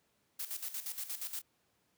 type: noise with tremolo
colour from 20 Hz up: blue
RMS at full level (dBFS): -39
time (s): 0.39-1.42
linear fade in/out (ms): 10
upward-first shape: square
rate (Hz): 8.5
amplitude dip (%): 70
effects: pink hiss -75 dBFS RMS until 1.97 s + high-pass 100 Hz 12 dB/octave